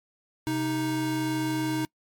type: tone pair together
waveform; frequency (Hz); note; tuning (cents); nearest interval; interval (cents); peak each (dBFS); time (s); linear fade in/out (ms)
square; 130.81 / 312.3; C3 / D#4; 0 / +7; octave + minor third; 1507; -33 / -27; 0.47-1.85; 0
effects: noise-tail reverb RT60 0.1 s tail -25 dB re dry + MP3 96 kbps